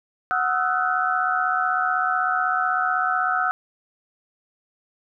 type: tone cluster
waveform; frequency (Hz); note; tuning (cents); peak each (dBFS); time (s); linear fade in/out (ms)
sine; 738 / 1275 / 1351 / 1501; F#5 / D#6 / E6 / F#6; -5 / +42 / +42 / +24; -25; 0.31-3.51; 0
effects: none